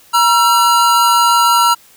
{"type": "tone pair together", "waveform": "square", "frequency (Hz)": [950.8, 1351], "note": ["A#5", "E6"], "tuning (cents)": [34, 42], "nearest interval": "tritone", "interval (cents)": 608, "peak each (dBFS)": -12, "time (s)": [0.13, 1.75], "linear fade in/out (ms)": 20, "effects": ["white hiss -46 dBFS RMS until 1.96 s"]}